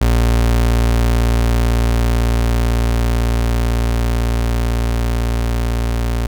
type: tone with level ramp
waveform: 35% pulse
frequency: 58 Hz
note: A#1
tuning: 8 cents flat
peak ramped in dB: -9 to -14 dBFS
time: 0.01-6.27 s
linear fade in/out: 5 ms
effects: none